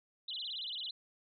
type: tone with vibrato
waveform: sine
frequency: 3456 Hz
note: A7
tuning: 32 cents flat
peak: -38 dBFS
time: 0.28-0.91 s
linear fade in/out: 5 ms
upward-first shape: sine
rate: 18 Hz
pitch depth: 300 cents each way
effects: none